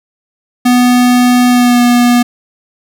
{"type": "tone with pitch glide", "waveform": "square", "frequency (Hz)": [246.9, 242.5], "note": ["B3", "B3"], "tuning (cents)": [0, -31], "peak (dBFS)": -6, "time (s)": [0.65, 2.23], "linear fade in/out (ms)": 10, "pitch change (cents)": -31, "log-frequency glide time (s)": [1.49, 1.81], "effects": []}